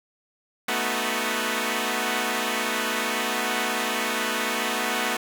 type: chord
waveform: 5% pulse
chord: B dominant seventh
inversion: third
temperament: equal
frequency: 220 / 246.9 / 311.1 / 370 Hz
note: A3 / B3 / D#4 / F#4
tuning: 0 / 0 / 0 / 0 cents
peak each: -17 / -17 / -21 / -20 dBFS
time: 0.68-5.17 s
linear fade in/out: 5 ms
effects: none